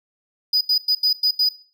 triangle tone bursts at uneven times, 4959 Hz, D#8, 7 cents flat, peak -14 dBFS, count 6, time 0.53-0.61 / 0.69-0.78 / 0.88-0.95 / 1.03-1.13 / 1.23-1.31 / 1.39-1.49 s, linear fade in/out 5 ms, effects noise-tail reverb RT60 0.4 s tail -17 dB re dry

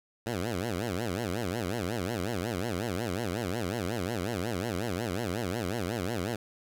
10% pulse tone with vibrato, 102.4 Hz, G#2, 24 cents flat, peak -22 dBFS, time 0.26-6.36 s, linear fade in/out 5 ms, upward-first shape sine, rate 5.5 Hz, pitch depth 300 cents each way, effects none

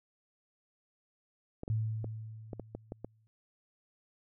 clicks, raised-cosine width 2 ms, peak -26 dBFS, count 8, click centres 1.634 / 1.679 / 2.044 / 2.532 / 2.597 / 2.75 / 2.921 / 3.046 s
sine tone with exponential decay, 110 Hz, A2, in tune, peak -27 dBFS, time 1.7-3.27 s, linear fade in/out 0 ms, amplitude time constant 340 ms
effects none

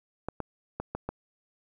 clicks, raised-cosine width 1 ms, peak -18 dBFS, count 5, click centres 0.286 / 0.403 / 0.8 / 0.95 / 1.09 s, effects 10-bit

